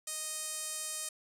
sawtooth tone with band-pass filter, 622.3 Hz, D#5, in tune, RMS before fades -39 dBFS, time 0.07-1.09 s, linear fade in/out 5 ms, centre 8600 Hz, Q 2.5, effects none

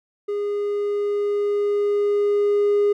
triangle tone with level ramp, 410 Hz, G#4, 22 cents flat, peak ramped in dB -20 to -12 dBFS, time 0.28-2.93 s, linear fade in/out 10 ms, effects tanh soft clip ceiling -10 dBFS

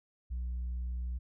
sine tone, 61.2 Hz, B1, 15 cents flat, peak -31 dBFS, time 0.3-1.19 s, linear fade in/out 20 ms, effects tanh soft clip ceiling -32 dBFS

